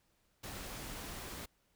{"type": "noise", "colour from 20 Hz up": "pink", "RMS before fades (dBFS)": -45, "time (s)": [0.43, 1.46], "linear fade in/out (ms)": 10, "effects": ["pink hiss -75 dBFS RMS until 1.75 s"]}